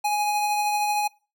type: tone with tremolo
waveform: square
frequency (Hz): 833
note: G#5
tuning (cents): +5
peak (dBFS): -21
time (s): 0.04-1.08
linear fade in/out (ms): 10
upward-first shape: triangle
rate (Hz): 13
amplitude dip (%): 30
effects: noise-tail reverb RT60 0.3 s tail -22 dB re dry